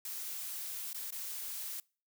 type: noise with dropouts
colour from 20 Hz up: blue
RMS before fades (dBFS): -41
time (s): 0.05-1.8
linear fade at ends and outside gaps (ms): 2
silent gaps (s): 0.931-0.945 / 1.106-1.123
effects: noise-tail reverb RT60 0.4 s tail -26 dB re dry